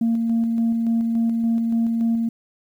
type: tone with tremolo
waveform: sine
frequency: 229.6 Hz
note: A#3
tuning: 26 cents flat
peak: -15 dBFS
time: 0.01-2.29 s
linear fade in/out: 5 ms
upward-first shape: square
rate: 3.5 Hz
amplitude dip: 30%
effects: tanh soft clip ceiling -14 dBFS + 9-bit